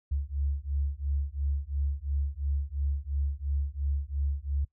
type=beating tone pair; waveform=sine; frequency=69.1 / 72 Hz; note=C#2 / D2; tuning=-5 / -34 cents; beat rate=2.9 Hz; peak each=-31 dBFS; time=0.11-4.65 s; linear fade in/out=10 ms; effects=noise-tail reverb RT60 0.1 s tail -20 dB re dry